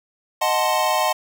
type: chord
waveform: square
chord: D# diminished seventh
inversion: none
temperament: equal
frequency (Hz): 622.3 / 740 / 880 / 1046.5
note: D#5 / F#5 / A5 / C6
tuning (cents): 0 / 0 / 0 / 0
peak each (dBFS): -24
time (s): 0.41-1.13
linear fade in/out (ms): 10
effects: none